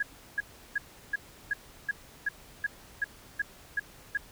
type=tone bursts; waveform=sine; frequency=1661 Hz; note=G#6; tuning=in tune; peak=-25 dBFS; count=12; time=0-4.174 s; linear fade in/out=5 ms; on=27 ms; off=350 ms; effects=pink hiss -53 dBFS RMS until 4.31 s